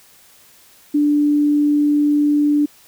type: tone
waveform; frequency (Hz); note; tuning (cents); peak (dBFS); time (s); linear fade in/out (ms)
sine; 293.7; D4; 0; -12; 0.94-2.66; 10
effects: white hiss -49 dBFS RMS until 2.87 s

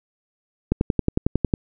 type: click train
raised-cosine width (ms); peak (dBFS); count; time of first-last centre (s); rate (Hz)
3; -5; 10; 0.72-1.538; 11
effects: none

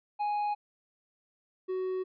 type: tone pair in turn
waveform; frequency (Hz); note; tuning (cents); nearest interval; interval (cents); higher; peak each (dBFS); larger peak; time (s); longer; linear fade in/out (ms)
triangle; 830.6 / 372.8; G#5 / F#4; 0 / +13; octave + major second; 1387; first; -26 / -28; first; 0.19-0.55 / 1.68-2.04; neither; 20
effects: resampled to 11025 Hz

